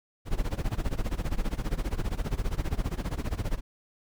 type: noise with tremolo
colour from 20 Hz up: brown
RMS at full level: -26 dBFS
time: 0.25-3.61 s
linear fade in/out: 50 ms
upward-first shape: sine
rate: 15 Hz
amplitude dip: 90%
effects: none